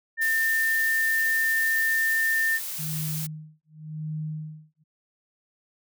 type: tone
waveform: sine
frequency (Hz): 1800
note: A6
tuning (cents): +39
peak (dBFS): -21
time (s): 0.17-2.6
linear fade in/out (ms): 50
type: noise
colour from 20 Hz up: blue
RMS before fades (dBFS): -33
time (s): 0.21-3.27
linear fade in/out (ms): 10
type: tone with tremolo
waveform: sine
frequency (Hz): 154.9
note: D#3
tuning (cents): -7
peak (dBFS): -28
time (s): 2.78-4.84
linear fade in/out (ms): 20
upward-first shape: sine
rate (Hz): 0.89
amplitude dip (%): 100
effects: none